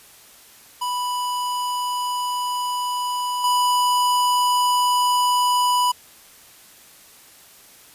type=tone with level steps; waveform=square; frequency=987.8 Hz; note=B5; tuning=in tune; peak=-23 / -17 dBFS; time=0.81-5.92 s; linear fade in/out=10 ms; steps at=3.44 s; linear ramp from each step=2 ms; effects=white hiss -48 dBFS RMS until 7.94 s + resampled to 32000 Hz